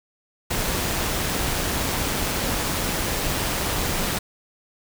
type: noise with amplitude modulation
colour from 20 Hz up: pink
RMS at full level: -23 dBFS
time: 0.5-4.19 s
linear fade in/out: 10 ms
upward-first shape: sine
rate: 193 Hz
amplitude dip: 35%
effects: none